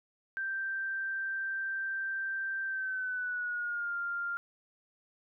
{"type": "tone with pitch glide", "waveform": "sine", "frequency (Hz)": [1568, 1396.9], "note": ["G6", "F6"], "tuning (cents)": [0, 0], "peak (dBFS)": -32, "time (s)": [0.37, 4.37], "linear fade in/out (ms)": 0, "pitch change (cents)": -200, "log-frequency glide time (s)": [2.65, 3.96], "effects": []}